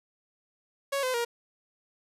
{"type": "tone with pitch steps", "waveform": "sawtooth", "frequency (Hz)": [555, 511.9, 472.1], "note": ["C#5", "C5", "A#4"], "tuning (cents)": [2, -38, 22], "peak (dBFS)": -23, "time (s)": [0.92, 1.25], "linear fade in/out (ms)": 10, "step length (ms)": 110, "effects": ["resampled to 32000 Hz"]}